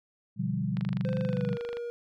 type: chord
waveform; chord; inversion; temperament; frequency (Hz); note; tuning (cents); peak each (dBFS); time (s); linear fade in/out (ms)
sine; G dominant seventh; first; equal; 123.47 / 146.83 / 174.61 / 196; B2 / D3 / F3 / G3; 0 / 0 / 0 / 0; -33 / -34 / -33 / -32; 0.36-1.58; 50
type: click train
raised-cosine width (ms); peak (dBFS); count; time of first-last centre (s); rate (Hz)
0.3; -25; 26; 0.77-1.77; 25
type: tone with pitch glide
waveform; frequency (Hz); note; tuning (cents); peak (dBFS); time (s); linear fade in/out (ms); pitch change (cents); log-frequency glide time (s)
triangle; 515 to 475; C5 to A#4; -28 to +33; -31; 1.05-1.9; 0; -139; 1.24-1.57
effects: none